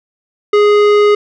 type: tone with tanh clipping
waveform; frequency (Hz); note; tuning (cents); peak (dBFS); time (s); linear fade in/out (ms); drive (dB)
sine; 415.3; G#4; 0; -8; 0.53-1.15; 5; 16
effects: none